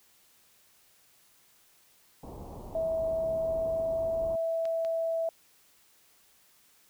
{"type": "low-pass noise", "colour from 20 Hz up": "pink", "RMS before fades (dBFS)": -43, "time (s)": [2.23, 4.36], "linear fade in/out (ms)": 5, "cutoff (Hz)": 1000, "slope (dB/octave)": 48}
{"type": "tone with pitch glide", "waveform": "sine", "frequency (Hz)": [650, 657.6], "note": ["E5", "E5"], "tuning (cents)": [-24, -4], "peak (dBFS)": -27, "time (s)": [2.75, 5.29], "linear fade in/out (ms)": 2, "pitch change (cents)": 20, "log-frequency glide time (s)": [3.34, 4.38]}
{"type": "clicks", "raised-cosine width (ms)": 0.2, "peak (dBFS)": -28, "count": 2, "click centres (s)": [4.654, 4.849]}
{"effects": ["white hiss -63 dBFS RMS until 6.89 s"]}